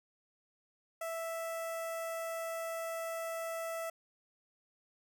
sawtooth tone with notch filter, 659.3 Hz, E5, in tune, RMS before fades -39 dBFS, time 1.01-3.9 s, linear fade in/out 5 ms, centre 4000 Hz, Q 0.99, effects none

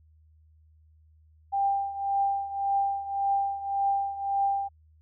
sine tone with tremolo, 793 Hz, G5, 20 cents sharp, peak -21 dBFS, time 1.52-4.69 s, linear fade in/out 20 ms, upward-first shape triangle, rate 1.8 Hz, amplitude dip 80%, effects added 78 Hz sine -56 dBFS peak until 5.01 s

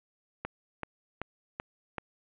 click train, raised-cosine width 0.5 ms, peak -19 dBFS, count 5, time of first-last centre 0.45-1.983 s, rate 2.61 Hz, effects resampled to 8000 Hz + 8-bit

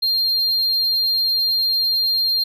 triangle tone, 4197 Hz, C8, 5 cents sharp, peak -15 dBFS, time 0.02-2.44 s, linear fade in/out 10 ms, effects none

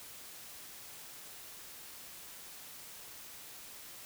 silence, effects white hiss -50 dBFS RMS until 4.05 s

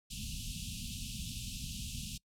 pink band-stop noise, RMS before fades -41 dBFS, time 0.1-2.18 s, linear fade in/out 10 ms, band 250 to 2600 Hz, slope 96 dB/octave, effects noise-tail reverb RT60 0.1 s tail -24 dB re dry + low-pass 11000 Hz 12 dB/octave

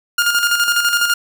sawtooth tone with tremolo, 1413 Hz, F6, 20 cents sharp, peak -8 dBFS, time 0.18-1.14 s, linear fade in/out 5 ms, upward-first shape square, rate 12 Hz, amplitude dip 50%, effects none

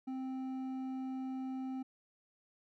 triangle tone with hard clipping, 261.6 Hz, C4, in tune, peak -39 dBFS, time 0.07-1.83 s, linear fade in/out 10 ms, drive 10 dB, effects none

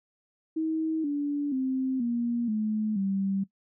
sine tone with pitch steps, 318.5 / 288.7 / 261.7 / 237.2 / 215 / 194.93 Hz, D#4 / D4 / C4 / A#3 / A3 / G3, +41 / -30 / 0 / +30 / -40 / -9 cents, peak -25 dBFS, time 0.56-3.44 s, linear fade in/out 10 ms, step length 480 ms, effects noise-tail reverb RT60 0.1 s tail -18 dB re dry

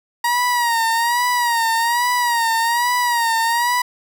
30% pulse tone with vibrato, 945 Hz, A#5, 23 cents sharp, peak -13 dBFS, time 0.24-3.82 s, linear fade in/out 5 ms, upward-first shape sine, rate 1.2 Hz, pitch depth 72 cents each way, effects none

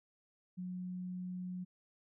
sine tone, 181.7 Hz, F#3, 31 cents flat, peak -39 dBFS, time 0.57-1.65 s, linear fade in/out 20 ms, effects none

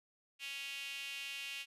sawtooth tone with high-pass filter, 277.2 Hz, C#4, in tune, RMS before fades -44 dBFS, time 0.39-1.66 s, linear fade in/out 50 ms, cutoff 2700 Hz, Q 5.1, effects resampled to 32000 Hz

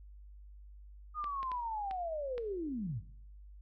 sine linear sweep, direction down, 1244.5 to 83.6 Hz, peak -35 dBFS, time 1.14-3.02 s, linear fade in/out 50 ms
clicks, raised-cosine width 0.3 ms, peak -30 dBFS, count 5, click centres 1.242 / 1.43 / 1.517 / 1.911 / 2.38 s
effects noise-tail reverb RT60 0.7 s tail -17 dB re dry + added 50 Hz sine -50 dBFS peak until 3.61 s

